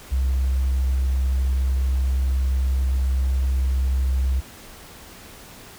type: tone with tanh clipping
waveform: triangle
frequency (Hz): 65.41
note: C2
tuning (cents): 0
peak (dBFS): -17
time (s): 0.11-4.41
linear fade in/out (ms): 20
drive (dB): 1
effects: pink hiss -43 dBFS RMS until 5.78 s